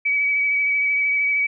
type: tone with vibrato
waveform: sine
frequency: 2279 Hz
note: C#7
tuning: 47 cents sharp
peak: -17 dBFS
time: 0.05-1.47 s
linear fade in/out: 10 ms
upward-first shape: sine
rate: 13 Hz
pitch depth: 18 cents each way
effects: none